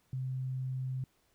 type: tone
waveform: sine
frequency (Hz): 130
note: C3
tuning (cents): -11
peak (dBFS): -33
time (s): 0.13-1.04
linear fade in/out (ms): 2
effects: pink hiss -72 dBFS RMS until 1.34 s